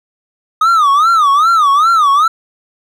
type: tone with vibrato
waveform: triangle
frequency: 1232 Hz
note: D#6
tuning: 17 cents flat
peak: -5 dBFS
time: 0.61-2.28 s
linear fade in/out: 5 ms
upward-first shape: sine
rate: 2.5 Hz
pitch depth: 190 cents each way
effects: none